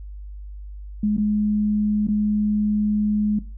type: tone with dropouts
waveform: sine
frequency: 210 Hz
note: G#3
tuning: 19 cents sharp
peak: -17 dBFS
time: 1.03-3.39 s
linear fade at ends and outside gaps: 5 ms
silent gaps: 1.168-1.179 / 2.071-2.084 s
effects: noise-tail reverb RT60 0.3 s tail -17 dB re dry + added 50 Hz sine -33 dBFS peak until 3.57 s